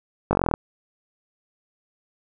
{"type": "slowing click train", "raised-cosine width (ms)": 1, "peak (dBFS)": -5, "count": 11, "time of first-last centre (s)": [0.31, 0.539], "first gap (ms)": 20, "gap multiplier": 1.03, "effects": []}